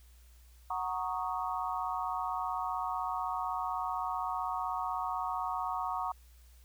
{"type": "chord", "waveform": "sine", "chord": "D# minor seventh", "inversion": "first", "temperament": "equal", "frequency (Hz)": [740, 932.3, 1108.7, 1244.5], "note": ["F#5", "A#5", "C#6", "D#6"], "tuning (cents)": [0, 0, 0, 0], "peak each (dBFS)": [-37, -37, -37, -40], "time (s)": [0.7, 6.12], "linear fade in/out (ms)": 5, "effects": ["added 60 Hz sine -55 dBFS peak until 6.64 s", "white hiss -66 dBFS RMS until 6.64 s"]}